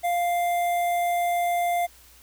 square tone with notch filter, 698.5 Hz, F5, in tune, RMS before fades -24 dBFS, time 0.03-1.87 s, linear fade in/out 20 ms, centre 4800 Hz, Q 0.62, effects added 60 Hz sine -56 dBFS peak until 2.22 s + white hiss -53 dBFS RMS until 2.22 s

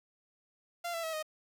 sawtooth tone with pitch steps, 691 / 667.1 / 644 / 621.7 Hz, F5 / E5 / E5 / D#5, -19 / +20 / -41 / -2 cents, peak -31 dBFS, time 0.84-1.228 s, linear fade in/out 10 ms, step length 97 ms, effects 10-bit

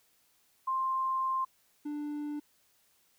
sine / triangle tone pair in turn, 1052 / 295.2 Hz, C6 / D4, +9 / +9 cents, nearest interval octave + minor seventh, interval 2200 cents, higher first, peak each -28 / -32 dBFS, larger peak first, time 0.67-1.45 / 1.85-2.4 s, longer first, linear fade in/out 10 ms, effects white hiss -69 dBFS RMS until 3.18 s

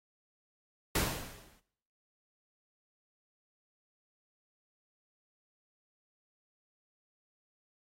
pink noise with exponential decay, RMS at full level -28 dBFS, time 0.95-1.6 s, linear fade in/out 5 ms, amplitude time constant 140 ms, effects noise-tail reverb RT60 0.7 s tail -18 dB re dry + AAC 48 kbps

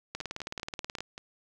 two click trains, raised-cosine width 0.2 ms, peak -18 / -24 dBFS, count 17 / 6, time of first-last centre 0.15-1.006 / 0.21-1.179 s, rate 18.7 / 5.16 Hz, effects none

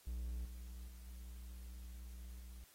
triangle tone with level steps, 60.1 Hz, B1, 46 cents flat, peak -38 / -45 / -49 / -46 / -48 dBFS, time 0.07-2.64 s, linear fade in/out 0 ms, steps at 0.45 / 0.88 / 1.07 / 2.4 s, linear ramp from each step 2 ms, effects white hiss -66 dBFS RMS until 2.74 s + AAC 48 kbps

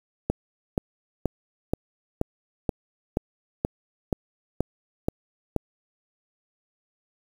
click train, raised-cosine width 2 ms, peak -9 dBFS, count 12, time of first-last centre 0.3-5.563 s, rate 2.09 Hz, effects 7-bit

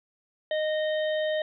harmonic tone, 618 Hz, D#5, 12 cents flat, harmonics 1 / 3 / 5 / 6, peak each -25 / -35 / -39 / -41 dBFS, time 0.51-1.42 s, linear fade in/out 2 ms, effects none

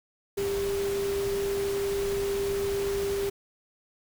sine tone in noise, 397.7 Hz, G4, 25 cents sharp, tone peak -26 dBFS, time 0.37-3.3 s, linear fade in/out 10 ms, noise pink, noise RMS -37 dBFS, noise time 0.37-3.3 s, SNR +8 dB, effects none

